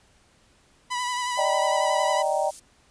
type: tone with vibrato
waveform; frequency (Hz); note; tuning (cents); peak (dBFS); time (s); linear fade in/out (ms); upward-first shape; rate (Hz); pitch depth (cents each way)
sawtooth; 987.8; B5; 0; -22; 0.9-2.23; 20; sine; 11; 29
type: high-pass noise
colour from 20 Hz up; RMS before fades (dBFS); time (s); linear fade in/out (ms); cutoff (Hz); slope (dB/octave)
white; -39; 0.98-2.6; 10; 6800; 12
type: chord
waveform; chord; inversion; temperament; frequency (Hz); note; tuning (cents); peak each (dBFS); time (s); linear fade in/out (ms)
sine; Eb major seventh; third; just; 583.4 / 622.3 / 777.8 / 933.4; D5 / Eb5 / G5 / Bb5; -12 / 0 / -14 / +2; -27 / -26 / -26 / -30; 1.37-2.51; 20
effects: pink hiss -60 dBFS RMS until 2.9 s + resampled to 22050 Hz